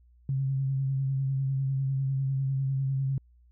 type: tone with vibrato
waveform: sine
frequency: 135 Hz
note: C#3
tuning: 45 cents flat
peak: -25 dBFS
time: 0.29-3.18 s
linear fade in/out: 2 ms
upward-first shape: sine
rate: 10 Hz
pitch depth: 27 cents each way
effects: added 60 Hz sine -56 dBFS peak until 3.51 s